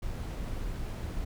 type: noise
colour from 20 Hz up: brown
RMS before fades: -35 dBFS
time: 0.02-1.25 s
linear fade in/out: 10 ms
effects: none